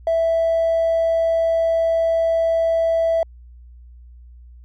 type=tone; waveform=triangle; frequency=659.3 Hz; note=E5; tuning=in tune; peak=-12 dBFS; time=0.07-3.23 s; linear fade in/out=2 ms; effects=tanh soft clip ceiling -12 dBFS + added 60 Hz sine -40 dBFS peak until 4.64 s